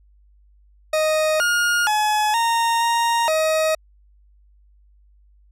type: tone with pitch steps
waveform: 40% pulse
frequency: 623 / 1425 / 849 / 925 / 932 / 631 Hz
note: D#5 / F6 / G#5 / A#5 / A#5 / D#5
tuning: +2 / +34 / +38 / -14 / -1 / +24 cents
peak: -16 dBFS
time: 0.93-3.75 s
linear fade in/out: 5 ms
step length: 470 ms
effects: added 50 Hz sine -51 dBFS peak until 5.51 s + low-pass 12000 Hz 12 dB/octave